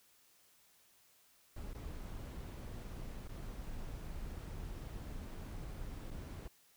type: noise with dropouts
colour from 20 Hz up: brown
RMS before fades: -45 dBFS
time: 1.56-6.48 s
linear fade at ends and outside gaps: 5 ms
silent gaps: 1.734-1.747 / 3.278-3.29 / 6.106-6.111 s
effects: white hiss -68 dBFS RMS until 6.76 s